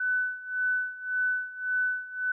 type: tone with tremolo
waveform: sine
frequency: 1500 Hz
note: F#6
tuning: 23 cents sharp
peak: -23 dBFS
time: 0-2.32 s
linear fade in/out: 5 ms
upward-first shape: sine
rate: 1.8 Hz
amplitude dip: 85%
effects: none